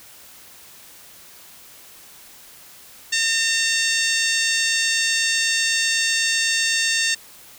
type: harmonic tone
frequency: 908 Hz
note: A#5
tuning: 46 cents flat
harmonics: 2 / 3 / 4 / 5 / 6 / 7 / 8 / 9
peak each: -23 / -25 / -26 / -27 / -28 / -28 / -29 / -30 dBFS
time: 3.12-7.15 s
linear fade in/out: 10 ms
effects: white hiss -45 dBFS RMS until 7.58 s